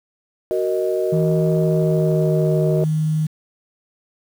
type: chord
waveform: sine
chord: D# minor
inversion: first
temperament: just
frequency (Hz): 373.4 / 466.7 / 622.3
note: F#4 / A#4 / D#5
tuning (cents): +16 / +2 / 0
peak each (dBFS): -20 / -23 / -22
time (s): 0.51-2.84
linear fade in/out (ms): 0
type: tone with pitch glide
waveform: sine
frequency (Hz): 161.6 to 155.65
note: E3 to D#3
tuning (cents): -34 to +1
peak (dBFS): -16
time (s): 1.12-3.27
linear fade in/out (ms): 10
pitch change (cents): -65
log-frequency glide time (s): 1.58-2.52
effects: tanh soft clip ceiling -7 dBFS + 7-bit

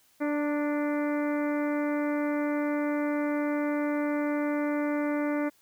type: harmonic tone with a mistuned harmonic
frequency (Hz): 293.7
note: D4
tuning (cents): 0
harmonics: 1 / 2 / 3 / 4 / 5 / 6 / 7 / 8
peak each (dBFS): -27 / -32 / -40 / -41 / -41 / -45 / -42 / -49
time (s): 0.2-5.5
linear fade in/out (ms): 20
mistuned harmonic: 3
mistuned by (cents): +25
effects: white hiss -64 dBFS RMS until 5.61 s

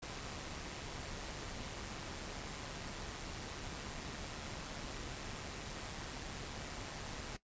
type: noise with amplitude modulation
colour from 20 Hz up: pink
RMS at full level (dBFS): -43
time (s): 0.02-7.37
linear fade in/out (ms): 10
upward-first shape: sine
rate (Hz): 144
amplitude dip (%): 45
effects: noise-tail reverb RT60 0.1 s tail -17 dB re dry + resampled to 16000 Hz

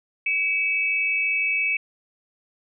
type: tone pair together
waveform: sine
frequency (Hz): 2273 / 2610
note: C#7 / E7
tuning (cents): +43 / -18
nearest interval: major second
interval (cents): 239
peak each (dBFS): -23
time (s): 0.26-1.77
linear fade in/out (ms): 5
effects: none

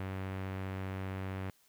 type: tone with low-pass filter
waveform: sawtooth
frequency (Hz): 95.2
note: F#2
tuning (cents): +50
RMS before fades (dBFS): -39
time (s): 0-1.5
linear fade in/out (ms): 0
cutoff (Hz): 2300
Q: 1.3
effects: white hiss -68 dBFS RMS until 1.68 s

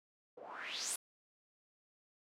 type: noise with low-pass filter sweep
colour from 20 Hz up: white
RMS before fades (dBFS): -43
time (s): 0.37-0.96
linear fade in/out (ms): 5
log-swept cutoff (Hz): 460 to 11000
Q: 4.6
effects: high-pass 300 Hz 12 dB/octave

